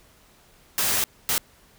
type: noise bursts at uneven times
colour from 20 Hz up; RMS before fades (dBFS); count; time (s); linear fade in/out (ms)
white; -23; 2; 0.78-1.04 / 1.29-1.38; 0
effects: pink hiss -56 dBFS RMS until 1.78 s